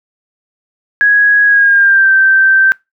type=tone with pitch glide; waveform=sine; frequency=1661.2 to 1558.9 Hz; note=G#6 to G6; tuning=0 to -10 cents; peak=-5 dBFS; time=1.01-2.72 s; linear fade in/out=0 ms; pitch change=-110 cents; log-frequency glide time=1.45-2.12 s; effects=noise-tail reverb RT60 0.2 s tail -23 dB re dry